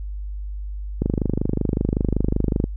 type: click train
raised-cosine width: 3 ms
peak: -7 dBFS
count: 42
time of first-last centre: 1.02-2.641 s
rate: 25.3 Hz
effects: added 50 Hz sine -27 dBFS peak until 2.76 s